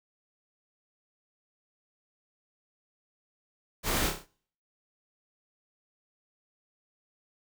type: noise with echo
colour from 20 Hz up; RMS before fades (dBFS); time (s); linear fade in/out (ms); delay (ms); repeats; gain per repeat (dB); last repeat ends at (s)
pink; -29; 3.83-4.12; 50; 30; 5; -5; 4.27
effects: noise-tail reverb RT60 0.6 s tail -26 dB re dry